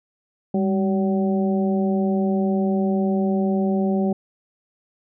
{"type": "harmonic tone with a mistuned harmonic", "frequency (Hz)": 190, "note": "F#3", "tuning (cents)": 46, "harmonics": [1, 2, 3, 4], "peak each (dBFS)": [-19, -25, -29, -31], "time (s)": [0.54, 4.13], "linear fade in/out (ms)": 5, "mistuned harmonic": 1, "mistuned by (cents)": 71, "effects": []}